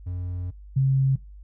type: tone pair in turn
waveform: triangle / sine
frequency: 89.7 / 134.4 Hz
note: F2 / C3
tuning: +47 / +47 cents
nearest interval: perfect fifth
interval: 700 cents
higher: second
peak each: -26 / -17 dBFS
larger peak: second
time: 0.06-0.51 / 0.76-1.16 s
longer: first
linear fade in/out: 10 ms
effects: noise-tail reverb RT60 0.2 s tail -19 dB re dry + added 50 Hz sine -41 dBFS peak until 1.43 s

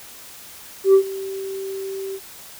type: tone with ADSR envelope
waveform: sine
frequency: 387.3 Hz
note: G4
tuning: 21 cents flat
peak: -5 dBFS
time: 0.84-2.2 s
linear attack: 100 ms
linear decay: 85 ms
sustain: -21 dB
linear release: 54 ms
effects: tanh soft clip ceiling -7 dBFS + white hiss -41 dBFS RMS until 2.59 s

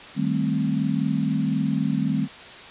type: chord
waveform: sine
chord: A half-diminished seventh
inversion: second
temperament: equal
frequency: 155.56 / 196 / 220 / 261.6 Hz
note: Eb3 / G3 / A3 / C4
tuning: 0 / 0 / 0 / 0 cents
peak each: -26 dBFS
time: 0.15-2.28 s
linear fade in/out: 50 ms
effects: white hiss -41 dBFS RMS until 2.7 s + resampled to 8000 Hz

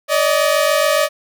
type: tone pair together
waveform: sawtooth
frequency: 575.2 / 622.3 Hz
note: D5 / D#5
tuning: -36 / 0 cents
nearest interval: minor second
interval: 136 cents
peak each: -12 dBFS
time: 0.08-1.09 s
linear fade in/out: 50 ms
effects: none

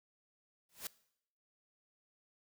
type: noise with exponential growth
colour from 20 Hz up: white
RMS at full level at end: -38 dBFS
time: 0.69-0.87 s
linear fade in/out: 2 ms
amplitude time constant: 37 ms
effects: noise-tail reverb RT60 0.7 s tail -20 dB re dry

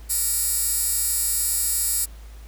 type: tone with high-pass filter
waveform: 15% pulse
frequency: 466.2 Hz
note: A#4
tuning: in tune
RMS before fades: -23 dBFS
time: 0.09-2.06 s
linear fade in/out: 20 ms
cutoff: 9600 Hz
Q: 1.5
effects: added 54 Hz sine -38 dBFS peak until 2.47 s + pink hiss -52 dBFS RMS until 2.47 s

